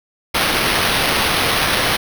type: noise with sample-and-hold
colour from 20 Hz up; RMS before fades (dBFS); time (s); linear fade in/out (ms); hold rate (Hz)
white; -17; 0.34-1.97; 10; 7350
effects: none